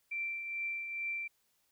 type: tone with tremolo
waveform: sine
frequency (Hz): 2349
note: D7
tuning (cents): 0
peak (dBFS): -33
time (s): 0.11-1.28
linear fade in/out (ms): 10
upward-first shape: triangle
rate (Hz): 2.3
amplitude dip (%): 50
effects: white hiss -75 dBFS RMS until 1.71 s